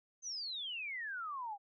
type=exponential sweep; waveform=sine; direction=down; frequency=6330 to 780 Hz; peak=-39 dBFS; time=0.22-1.58 s; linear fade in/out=50 ms; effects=none